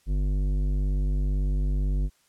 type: tone with tanh clipping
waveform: sine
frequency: 49 Hz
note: G1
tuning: in tune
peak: -24 dBFS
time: 0.06-2.1 s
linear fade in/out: 50 ms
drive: 13 dB
effects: white hiss -65 dBFS RMS until 2.28 s + low-pass 11000 Hz 12 dB/octave